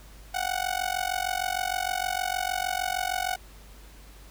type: tone with amplitude modulation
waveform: sawtooth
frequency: 740 Hz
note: F#5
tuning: in tune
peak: -19 dBFS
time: 0.34-3.36 s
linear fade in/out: 10 ms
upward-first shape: sine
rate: 46.5 Hz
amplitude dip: 95%
effects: added 50 Hz sine -47 dBFS peak until 4.3 s + pink hiss -53 dBFS RMS until 4.3 s